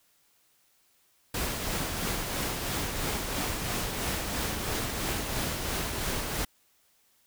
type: noise with tremolo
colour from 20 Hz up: pink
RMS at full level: -30 dBFS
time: 1.34-6.45 s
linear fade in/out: 5 ms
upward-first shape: triangle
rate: 3 Hz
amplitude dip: 40%
effects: white hiss -67 dBFS RMS until 7.26 s